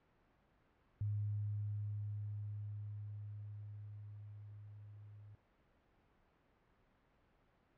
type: tone with level ramp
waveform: sine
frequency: 103.83 Hz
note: G#2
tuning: in tune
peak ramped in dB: -35 to -54 dBFS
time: 1.01-5.35 s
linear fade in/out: 0 ms
effects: pink hiss -73 dBFS RMS until 7.77 s + low-pass 2000 Hz 12 dB/octave